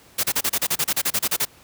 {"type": "noise bursts", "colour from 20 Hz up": "white", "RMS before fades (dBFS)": -21, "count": 15, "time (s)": [0.18, 1.453], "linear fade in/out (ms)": 10, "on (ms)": 55, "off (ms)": 32, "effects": ["pink hiss -51 dBFS RMS until 1.63 s", "high-pass 60 Hz 12 dB/octave"]}